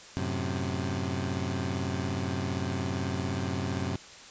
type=chord; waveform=20% pulse; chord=F# diminished; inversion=none; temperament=equal; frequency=92.5 / 110 / 130.81 Hz; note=F#2 / A2 / C3; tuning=0 / 0 / 0 cents; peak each=-27 / -33 / -29 dBFS; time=0.17-3.96 s; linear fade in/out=0 ms; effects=white hiss -48 dBFS RMS until 4.3 s + resampled to 16000 Hz